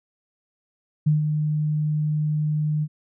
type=tone with ADSR envelope; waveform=sine; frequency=151.9 Hz; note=D#3; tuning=41 cents flat; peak=-14 dBFS; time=1.06-2.88 s; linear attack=12 ms; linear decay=140 ms; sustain=-6 dB; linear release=53 ms; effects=none